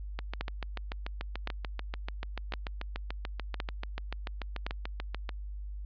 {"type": "two click trains", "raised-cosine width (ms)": 0.3, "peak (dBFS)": [-20, -17], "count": [36, 5], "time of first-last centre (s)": [[0.19, 5.292], [0.41, 4.665]], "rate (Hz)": [6.86, 0.94], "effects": ["added 50 Hz sine -37 dBFS peak until 5.85 s", "resampled to 11025 Hz"]}